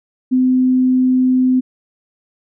sine tone, 255.8 Hz, C4, 39 cents flat, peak -10 dBFS, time 0.31-1.61 s, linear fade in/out 20 ms, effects none

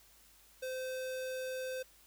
square tone, 516 Hz, C5, 24 cents flat, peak -38 dBFS, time 0.62-1.83 s, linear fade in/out 10 ms, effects added 50 Hz sine -70 dBFS peak until 2.06 s + white hiss -63 dBFS RMS until 2.06 s

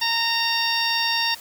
harmonic tone, 922 Hz, A#5, 19 cents flat, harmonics 1 / 2 / 3 / 4 / 5 / 6, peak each -27 / -27 / -27 / -27 / -27 / -27 dBFS, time 0.01-1.35 s, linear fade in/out 10 ms, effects white hiss -42 dBFS RMS until 1.4 s

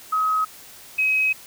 sine tone pair in turn, 1271 / 2542 Hz, D#6 / D#7, +36 / +36 cents, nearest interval octave, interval 1200 cents, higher second, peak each -18 / -17 dBFS, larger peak second, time 0.12-0.45 / 0.98-1.33 s, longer second, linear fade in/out 10 ms, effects white hiss -44 dBFS RMS until 1.46 s

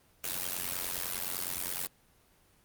white noise with amplitude modulation, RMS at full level -31 dBFS, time 0.24-1.87 s, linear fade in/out 2 ms, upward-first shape sine, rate 89.7 Hz, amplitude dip 85%, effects pink hiss -65 dBFS RMS until 2.64 s + Opus 24 kbps

